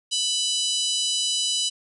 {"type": "harmonic tone with a mistuned harmonic", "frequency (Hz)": 992, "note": "B5", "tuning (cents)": 7, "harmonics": [3, 4, 5, 6, 7, 8, 9, 10], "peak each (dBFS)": [-26, -28, -30, -32, -33, -34, -35, -36], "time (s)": [0.11, 1.7], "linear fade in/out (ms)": 20, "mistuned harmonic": 9, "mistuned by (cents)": -60, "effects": []}